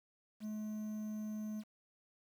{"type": "tone with quantisation", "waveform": "triangle", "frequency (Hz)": 213.9, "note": "A3", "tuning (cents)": -49, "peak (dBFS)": -37, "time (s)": [0.4, 1.64], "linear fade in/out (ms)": 50, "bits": 10, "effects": []}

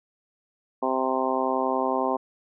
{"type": "harmonic tone", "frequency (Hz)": 130.81, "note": "C3", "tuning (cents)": 0, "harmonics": [2, 3, 4, 5, 6, 7, 8], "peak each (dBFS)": [-30, -30, -30, -30, -30, -30, -30], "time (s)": [0.82, 2.17], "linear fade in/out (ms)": 10, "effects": []}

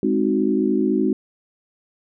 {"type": "chord", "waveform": "sine", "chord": "Ab dominant seventh", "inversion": "none", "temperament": "equal", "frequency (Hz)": [207.7, 261.6, 311.1, 370], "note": ["Ab3", "C4", "Eb4", "Gb4"], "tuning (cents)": [0, 0, 0, 0], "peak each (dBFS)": -22, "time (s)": [0.03, 1.13], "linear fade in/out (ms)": 2, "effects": []}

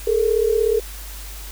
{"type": "tone pair together", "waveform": "sine", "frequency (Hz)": [423, 459.7], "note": ["G#4", "A#4"], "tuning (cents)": [32, -24], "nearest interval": "minor second", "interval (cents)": 144, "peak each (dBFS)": [-18, -18], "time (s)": [0.07, 0.8], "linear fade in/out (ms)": 5, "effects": ["added 50 Hz sine -33 dBFS peak until 1.51 s", "white hiss -38 dBFS RMS until 1.51 s"]}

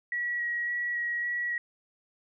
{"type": "tone with vibrato", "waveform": "sine", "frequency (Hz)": 1917, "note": "A#6", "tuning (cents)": 48, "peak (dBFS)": -28, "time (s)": [0.12, 1.58], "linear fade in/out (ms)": 2, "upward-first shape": "square", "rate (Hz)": 1.8, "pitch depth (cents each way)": 10, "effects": []}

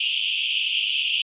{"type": "band-pass noise", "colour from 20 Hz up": "white", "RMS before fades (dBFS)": -24, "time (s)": [0, 1.22], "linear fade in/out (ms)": 5, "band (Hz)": [2600, 3300], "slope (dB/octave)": 96, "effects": ["resampled to 8000 Hz"]}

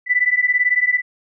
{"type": "beating tone pair", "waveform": "sine", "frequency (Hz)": [1975.5, 1993.5], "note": ["B6", "B6"], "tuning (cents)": [0, 16], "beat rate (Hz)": 18, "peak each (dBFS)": [-17, -17], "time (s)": [0.06, 1.02], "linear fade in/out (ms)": 50, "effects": []}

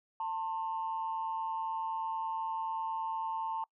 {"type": "tone pair together", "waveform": "sine", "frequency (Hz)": [894, 1063.2], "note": ["A5", "C6"], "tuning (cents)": [27, 27], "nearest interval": "minor third", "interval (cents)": 300, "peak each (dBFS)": [-33, -39], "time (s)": [0.2, 3.64], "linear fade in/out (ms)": 2, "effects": ["noise-tail reverb RT60 0.1 s tail -25 dB re dry", "tanh soft clip ceiling -26 dBFS"]}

